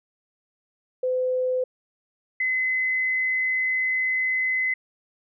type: tone pair in turn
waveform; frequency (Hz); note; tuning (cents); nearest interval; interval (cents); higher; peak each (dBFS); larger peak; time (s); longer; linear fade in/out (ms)
sine; 509 / 2036; C5 / C7; -48 / -48; 2 octaves; 2400; second; -21; neither; 1.03-1.64 / 2.4-4.74; second; 5
effects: none